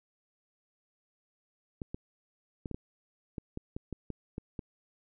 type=clicks; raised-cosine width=3 ms; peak=-24 dBFS; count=12; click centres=1.818 / 1.945 / 2.658 / 2.713 / 2.745 / 3.382 / 3.574 / 3.765 / 3.927 / 4.103 / 4.381 / 4.592 s; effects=none